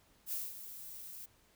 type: noise with ADSR envelope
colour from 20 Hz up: violet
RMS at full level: -37 dBFS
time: 0.26-1.26 s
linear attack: 60 ms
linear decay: 210 ms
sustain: -11 dB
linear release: 9 ms
effects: pink hiss -68 dBFS RMS until 1.55 s